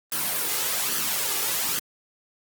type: noise with flanger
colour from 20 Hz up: white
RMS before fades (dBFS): -26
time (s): 0.12-1.79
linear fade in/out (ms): 0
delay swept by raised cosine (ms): 0.64 to 2.44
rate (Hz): 1.2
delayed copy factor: +0.5
effects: high-pass 150 Hz 12 dB/octave + Opus 32 kbps